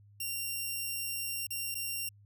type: tone with dropouts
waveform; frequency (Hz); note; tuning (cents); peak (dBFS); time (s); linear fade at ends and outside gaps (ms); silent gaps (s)
5% pulse; 2765; F7; -18; -25; 0.2-2.09; 5; 1.469-1.505 / 1.745-1.752
effects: added 102 Hz sine -56 dBFS peak until 2.25 s

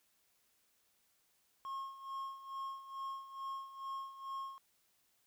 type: tone with tremolo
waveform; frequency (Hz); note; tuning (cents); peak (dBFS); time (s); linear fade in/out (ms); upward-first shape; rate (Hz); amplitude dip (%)
triangle; 1081; C#6; -44; -37; 1.65-4.58; 0; sine; 2.3; 75
effects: white hiss -75 dBFS RMS until 5.26 s

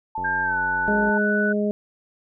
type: tone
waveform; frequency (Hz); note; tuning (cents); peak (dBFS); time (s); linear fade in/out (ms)
sine; 880; A5; 0; -25; 0.15-1.18; 5
type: click train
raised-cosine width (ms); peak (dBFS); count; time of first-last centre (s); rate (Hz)
2; -25; 85; 0.18-1.095; 91.8
type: tone with pitch glide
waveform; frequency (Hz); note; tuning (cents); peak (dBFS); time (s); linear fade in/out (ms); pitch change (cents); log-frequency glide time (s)
sine; 1592 to 1485.4; G6 to F#6; +26 to +6; -22; 0.24-1.53; 10; -120; 0.43-0.58
type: harmonic tone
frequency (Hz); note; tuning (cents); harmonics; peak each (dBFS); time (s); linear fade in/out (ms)
207.7; G#3; 0; 1 / 2 / 3; -22 / -25 / -27; 0.88-1.71; 0
effects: none

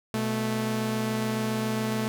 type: tone pair together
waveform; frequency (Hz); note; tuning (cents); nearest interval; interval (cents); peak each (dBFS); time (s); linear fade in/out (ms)
sawtooth; 123.1 / 219; B2 / A3; -5 / -8; minor seventh; 997; -28 / -23; 0.14-2.08; 0
effects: none

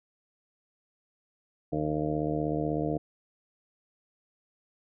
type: harmonic tone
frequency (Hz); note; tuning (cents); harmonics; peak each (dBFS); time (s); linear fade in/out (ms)
76.2; D#2; -36; 1 / 2 / 3 / 4 / 5 / 6 / 7 / 8 / 9; -42 / -33 / -42 / -31 / -42 / -34 / -38 / -40 / -36; 1.72-2.98; 10
effects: none

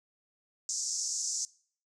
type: band-pass noise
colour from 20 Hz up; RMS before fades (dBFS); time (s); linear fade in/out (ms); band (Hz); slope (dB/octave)
white; -34; 0.69-1.45; 0; 5500 to 7200; 48
effects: noise-tail reverb RT60 0.5 s tail -22 dB re dry

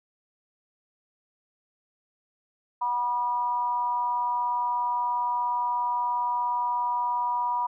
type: tone with amplitude modulation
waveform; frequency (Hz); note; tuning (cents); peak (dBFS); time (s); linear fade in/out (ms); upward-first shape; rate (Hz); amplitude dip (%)
sine; 971; B5; -30; -21; 2.81-7.67; 10; sine; 237; 60
effects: none

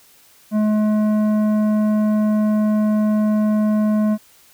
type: tone with tanh clipping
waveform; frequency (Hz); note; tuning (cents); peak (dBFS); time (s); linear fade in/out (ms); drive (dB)
sine; 212.9; G#3; +43; -16; 0.51-4.18; 50; 11
effects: white hiss -51 dBFS RMS until 4.53 s

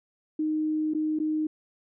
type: tone with dropouts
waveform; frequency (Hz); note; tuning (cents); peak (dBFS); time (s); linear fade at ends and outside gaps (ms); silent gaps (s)
sine; 309.5; D#4; -9; -24; 0.39-1.47; 5; 0.937-0.947 / 1.189-1.199
effects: none

